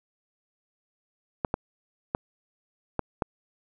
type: clicks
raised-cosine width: 1 ms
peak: -11 dBFS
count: 5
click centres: 1.448 / 1.541 / 2.149 / 2.993 / 3.222 s
effects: none